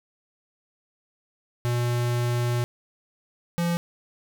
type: tone pair in turn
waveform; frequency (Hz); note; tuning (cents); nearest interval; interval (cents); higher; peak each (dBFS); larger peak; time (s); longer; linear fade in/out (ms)
square; 120.8 / 171.48; B2 / F3; -38 / -31; tritone; 607; second; -23; neither; 1.65-2.64 / 3.58-3.77; first; 0
effects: none